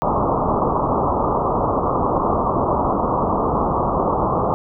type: low-pass noise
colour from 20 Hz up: white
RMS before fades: -19 dBFS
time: 0.02-4.54 s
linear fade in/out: 0 ms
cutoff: 1200 Hz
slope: 96 dB/octave
effects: none